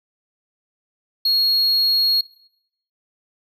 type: tone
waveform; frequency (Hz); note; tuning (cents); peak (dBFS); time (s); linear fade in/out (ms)
triangle; 4300; C8; +47; -14; 1.25-2.21; 5
effects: noise-tail reverb RT60 0.7 s tail -18 dB re dry